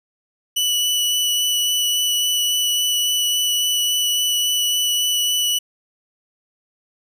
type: tone with vibrato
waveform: sawtooth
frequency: 2960 Hz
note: F#7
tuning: in tune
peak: -14 dBFS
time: 0.56-5.59 s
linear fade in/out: 10 ms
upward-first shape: sine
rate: 3.6 Hz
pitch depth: 9 cents each way
effects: none

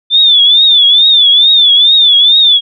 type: tone with vibrato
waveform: sine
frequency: 3526 Hz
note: A7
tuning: 3 cents sharp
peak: -3 dBFS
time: 0.1-2.61 s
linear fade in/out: 50 ms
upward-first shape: triangle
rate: 2.3 Hz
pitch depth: 130 cents each way
effects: none

